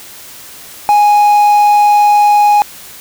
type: tone with quantisation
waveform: triangle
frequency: 829 Hz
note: G#5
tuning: 3 cents flat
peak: -3 dBFS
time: 0.89-2.62 s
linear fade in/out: 0 ms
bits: 5
effects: white hiss -33 dBFS RMS until 3 s